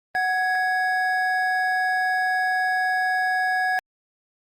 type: tone pair together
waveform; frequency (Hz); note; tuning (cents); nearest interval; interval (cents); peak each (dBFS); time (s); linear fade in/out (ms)
triangle; 742.1 / 1666; F#5 / G#6; +5 / +5; octave + major second; 1400; -21; 0.15-3.79; 0
effects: Opus 24 kbps